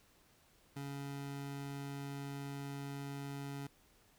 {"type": "tone", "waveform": "25% pulse", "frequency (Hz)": 140.1, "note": "C#3", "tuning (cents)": 19, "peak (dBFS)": -38, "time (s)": [0.76, 3.67], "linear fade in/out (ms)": 5, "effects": ["pink hiss -68 dBFS RMS until 4.18 s"]}